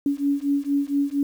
sine beating tone pair, 280.5 / 284.8 Hz, C#4 / C#4, +21 / +47 cents, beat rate 4.3 Hz, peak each -23 dBFS, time 0.06-1.23 s, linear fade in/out 2 ms, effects 8-bit

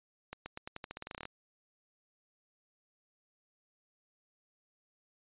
accelerating click train, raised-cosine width 0.3 ms, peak -25 dBFS, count 16, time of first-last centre 0.33-1.254 s, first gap 130 ms, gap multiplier 0.88, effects resampled to 8000 Hz

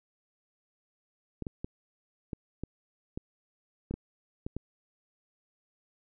clicks, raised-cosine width 3 ms, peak -22 dBFS, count 10, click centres 1.423 / 1.468 / 1.645 / 2.332 / 2.636 / 3.175 / 3.91 / 3.94 / 4.465 / 4.566 s, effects none

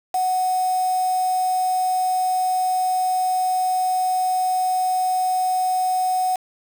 sine tone with quantisation, 740 Hz, F#5, in tune, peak -18 dBFS, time 0.14-6.36 s, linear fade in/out 5 ms, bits 5, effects none

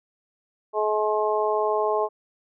harmonic tone, 213.1 Hz, G#3, 45 cents sharp, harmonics 2 / 3 / 4 / 5, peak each -24 / -26 / -27 / -28 dBFS, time 0.73-2.09 s, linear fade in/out 50 ms, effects none

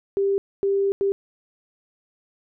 sine tone bursts at uneven times, 395.2 Hz, G4, 14 cents sharp, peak -18 dBFS, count 3, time 0.17-0.38 / 0.63-0.92 / 1.01-1.12 s, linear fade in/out 0 ms, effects none

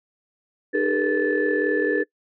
sine tone cluster, 304.5 / 401.1 / 439.5 / 484.3 / 1745 Hz, D#4 / G4 / A4 / B4 / A6, -37 / +40 / -2 / -34 / -15 cents, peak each -25 dBFS, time 0.73-2.04 s, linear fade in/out 20 ms, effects noise-tail reverb RT60 0.1 s tail -22 dB re dry + tanh soft clip ceiling -9 dBFS

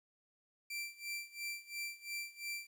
sawtooth tone with tremolo, 2349 Hz, D7, in tune, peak -35 dBFS, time 0.7-2.67 s, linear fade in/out 5 ms, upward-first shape sine, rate 2.9 Hz, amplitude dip 90%, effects 12-bit

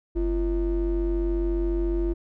triangle ring-modulated tone, 146.83 Hz, D3, in tune, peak -17 dBFS, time 0.15-2.14 s, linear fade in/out 20 ms, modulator 194 Hz, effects none

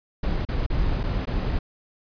brown noise with dropouts, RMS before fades -24 dBFS, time 0.23-1.59 s, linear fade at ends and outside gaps 5 ms, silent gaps 0.451-0.487 / 0.664-0.7 / 1.032-1.037 / 1.255-1.271 s, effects resampled to 11025 Hz

